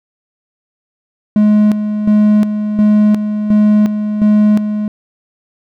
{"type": "tone with tremolo", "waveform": "triangle", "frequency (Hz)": 210.7, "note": "G#3", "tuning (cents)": 25, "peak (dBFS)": -4, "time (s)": [1.36, 4.88], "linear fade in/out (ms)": 2, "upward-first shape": "square", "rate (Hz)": 1.4, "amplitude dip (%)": 60, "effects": []}